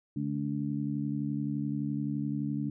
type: harmonic tone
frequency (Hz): 71.7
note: D2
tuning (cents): -41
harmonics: 2 / 3 / 4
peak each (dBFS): -34 / -34 / -34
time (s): 0.16-2.7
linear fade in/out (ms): 5
effects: none

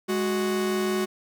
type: tone pair together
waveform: 45% pulse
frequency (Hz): 207.8 / 370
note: G#3 / F#4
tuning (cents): +1 / 0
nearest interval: minor seventh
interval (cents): 999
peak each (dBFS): -28 / -25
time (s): 0.08-1.06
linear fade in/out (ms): 20
effects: none

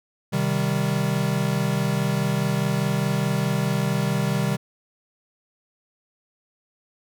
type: chord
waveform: square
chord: C minor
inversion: none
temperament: equal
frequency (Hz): 130.81 / 155.56 / 196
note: C3 / Eb3 / G3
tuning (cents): 0 / 0 / 0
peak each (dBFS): -26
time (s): 0.32-4.57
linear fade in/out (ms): 20
effects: none

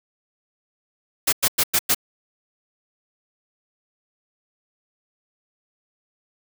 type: noise bursts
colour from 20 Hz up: white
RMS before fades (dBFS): -18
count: 5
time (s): 1.27-1.947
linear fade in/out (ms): 10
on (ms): 57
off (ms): 98
effects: none

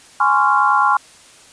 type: chord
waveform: sine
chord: Db major seventh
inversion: second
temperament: just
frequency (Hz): 831.5 / 1039.4 / 1108.7 / 1385.9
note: Ab5 / C6 / Db6 / F6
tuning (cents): +2 / -12 / 0 / -14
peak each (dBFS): -17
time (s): 0.2-0.97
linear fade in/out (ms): 5
effects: white hiss -45 dBFS RMS until 1.52 s + resampled to 22050 Hz

